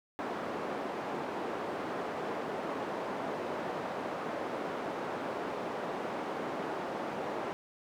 white band-pass noise, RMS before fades -37 dBFS, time 0.19-7.53 s, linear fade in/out 0 ms, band 240 to 780 Hz, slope 12 dB/octave, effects none

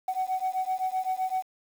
sine beating tone pair, 746 / 753.8 Hz, F#5 / F#5, +14 / +32 cents, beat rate 7.8 Hz, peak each -28 dBFS, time 0.08-1.43 s, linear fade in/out 5 ms, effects tanh soft clip ceiling -22 dBFS + 8-bit

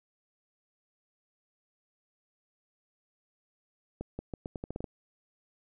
accelerating click train, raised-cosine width 2 ms, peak -23 dBFS, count 10, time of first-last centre 4.01-4.842 s, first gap 180 ms, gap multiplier 0.82, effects none

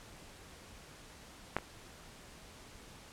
clicks, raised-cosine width 0.5 ms, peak -15 / -27 dBFS, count 2, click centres 1.566 / 1.586 s, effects pink hiss -54 dBFS RMS until 3.12 s + low-pass 10000 Hz 12 dB/octave

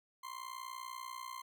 40% pulse tone with amplitude modulation, 1046.5 Hz, C6, in tune, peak -39 dBFS, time 0.23-1.42 s, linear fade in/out 10 ms, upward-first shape sine, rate 60.2 Hz, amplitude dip 85%, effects none

